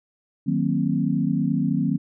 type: chord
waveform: sine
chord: C half-diminished seventh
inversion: first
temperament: equal with one note detuned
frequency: 155.56 / 185 / 233.1 / 267.3 Hz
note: Eb3 / Gb3 / Bb3 / C4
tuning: 0 / 0 / 0 / +37 cents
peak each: -25 dBFS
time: 0.46-1.98 s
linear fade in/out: 20 ms
effects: none